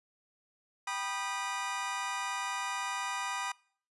25% pulse chord, G augmented, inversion none, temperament just, 784 / 980 / 1225 Hz, G5 / B5 / D#6, 0 / -14 / -27 cents, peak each -37 / -33 / -34 dBFS, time 0.87-3.52 s, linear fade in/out 5 ms, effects noise-tail reverb RT60 0.5 s tail -23 dB re dry + resampled to 24000 Hz

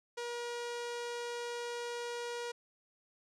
sawtooth tone with low-pass filter, 477.7 Hz, A#4, 42 cents sharp, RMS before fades -40 dBFS, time 0.17-2.52 s, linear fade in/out 10 ms, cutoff 7100 Hz, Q 1.1, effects none

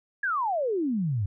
sine exponential sweep, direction down, 1708 to 92.5 Hz, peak -24 dBFS, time 0.23-1.26 s, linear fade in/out 5 ms, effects none

